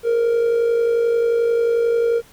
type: tone with amplitude modulation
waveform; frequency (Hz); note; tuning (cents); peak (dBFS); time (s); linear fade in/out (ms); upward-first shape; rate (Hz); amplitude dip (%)
triangle; 466.2; A#4; 0; -10; 0.03-2.22; 50; sine; 51.3; 50
effects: tanh soft clip ceiling -7 dBFS + pink hiss -49 dBFS RMS until 2.32 s